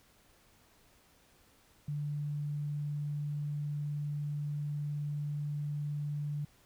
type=tone; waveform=sine; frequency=146.83 Hz; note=D3; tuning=in tune; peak=-33 dBFS; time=1.88-6.45 s; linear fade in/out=5 ms; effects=pink hiss -65 dBFS RMS until 6.65 s